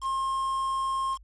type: tone with quantisation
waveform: triangle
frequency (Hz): 1068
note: C6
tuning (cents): +35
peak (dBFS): -24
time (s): 0.01-1.18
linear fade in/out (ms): 50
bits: 7
effects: added 50 Hz sine -50 dBFS peak until 1.23 s + resampled to 22050 Hz